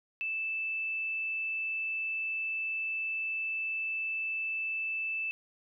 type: tone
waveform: sine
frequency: 2637 Hz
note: E7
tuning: in tune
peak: -31 dBFS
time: 0.21-5.31 s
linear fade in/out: 0 ms
effects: none